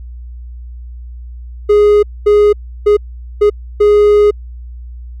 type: tone bursts at uneven times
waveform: triangle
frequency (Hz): 415.3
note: G#4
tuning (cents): 0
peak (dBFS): -3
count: 5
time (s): 1.69-2.03 / 2.26-2.53 / 2.86-2.97 / 3.41-3.5 / 3.8-4.31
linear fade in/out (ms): 10
effects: added 60 Hz sine -26 dBFS peak until 5.2 s